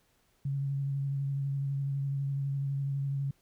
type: tone with vibrato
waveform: sine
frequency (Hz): 138.59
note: C#3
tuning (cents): 0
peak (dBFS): -29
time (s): 0.45-3.31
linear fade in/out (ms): 5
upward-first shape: sine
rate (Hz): 12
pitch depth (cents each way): 19
effects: pink hiss -70 dBFS RMS until 3.41 s